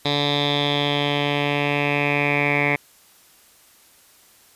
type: tone with low-pass filter sweep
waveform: 10% pulse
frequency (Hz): 144.4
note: D3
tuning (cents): -29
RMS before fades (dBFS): -21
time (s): 0.05-2.76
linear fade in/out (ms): 5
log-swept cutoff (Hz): 3900 to 2200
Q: 6.9
effects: white hiss -53 dBFS RMS until 4.55 s + resampled to 32000 Hz